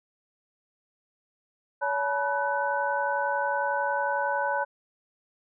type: tone cluster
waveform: sine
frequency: 565 / 860 / 971 / 1501 Hz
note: C#5 / A5 / B5 / F#6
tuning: +33 / -40 / -30 / +24 cents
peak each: -30 dBFS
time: 1.81-4.65 s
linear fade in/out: 20 ms
effects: none